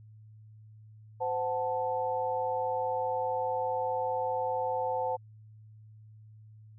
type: chord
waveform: sine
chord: F# diminished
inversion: second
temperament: equal with one note detuned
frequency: 515.2 / 740 / 880 Hz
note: C5 / F#5 / A5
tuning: -27 / 0 / 0 cents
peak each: -32 / -35 / -32 dBFS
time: 1.2-5.17 s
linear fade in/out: 20 ms
effects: added 108 Hz sine -50 dBFS peak until 6.78 s

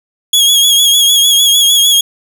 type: tone with vibrato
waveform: sawtooth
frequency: 3322 Hz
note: G#7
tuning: in tune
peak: -3 dBFS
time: 0.33-2.01 s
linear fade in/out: 5 ms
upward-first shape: sine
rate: 6.6 Hz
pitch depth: 43 cents each way
effects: none

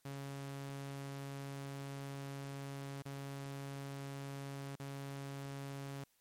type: tone with dropouts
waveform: sawtooth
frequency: 138.59 Hz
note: C#3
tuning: in tune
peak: -39 dBFS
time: 0.05-6.04 s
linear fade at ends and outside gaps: 5 ms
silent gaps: 3.022-3.054 / 4.757-4.797 s
effects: white hiss -75 dBFS RMS until 6.2 s + MP3 64 kbps

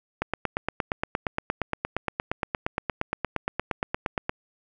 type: click train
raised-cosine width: 0.5 ms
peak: -10 dBFS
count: 36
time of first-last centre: 0.22-4.295 s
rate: 8.59 Hz
effects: none

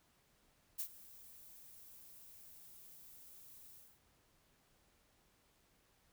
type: noise with ADSR envelope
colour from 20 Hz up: violet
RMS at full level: -39 dBFS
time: 0.78-4 s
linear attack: 19 ms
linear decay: 75 ms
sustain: -19 dB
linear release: 250 ms
effects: pink hiss -73 dBFS RMS until 6.12 s

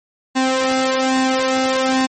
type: tone with flanger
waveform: sawtooth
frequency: 261.6 Hz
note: C4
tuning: in tune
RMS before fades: -17 dBFS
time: 0.35-2.07 s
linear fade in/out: 20 ms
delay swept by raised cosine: 1.1 to 2.4 ms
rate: 1.2 Hz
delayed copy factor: +0.7
effects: MP3 32 kbps

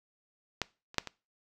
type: clicks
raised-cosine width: 0.2 ms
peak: -12 / -30 / -8 / -21 dBFS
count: 4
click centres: 0.617 / 0.944 / 0.983 / 1.073 s
effects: noise-tail reverb RT60 0.3 s tail -21 dB re dry

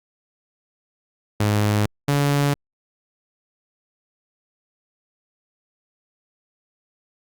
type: tone pair in turn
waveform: sawtooth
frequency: 104.6 / 142.8 Hz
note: G#2 / D3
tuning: +13 / -48 cents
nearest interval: perfect fourth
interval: 539 cents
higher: second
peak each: -13 dBFS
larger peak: neither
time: 1.4-1.86 / 2.08-2.54 s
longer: neither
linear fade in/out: 5 ms
effects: Opus 48 kbps

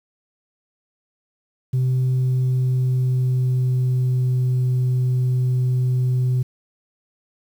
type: tone with pitch glide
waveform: sine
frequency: 128.5 to 126.66 Hz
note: C3 to B2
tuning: -31 to +44 cents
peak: -14 dBFS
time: 1.73-6.43 s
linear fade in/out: 10 ms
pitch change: -25 cents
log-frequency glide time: 2.03-4.67 s
effects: tanh soft clip ceiling -15 dBFS + 8-bit

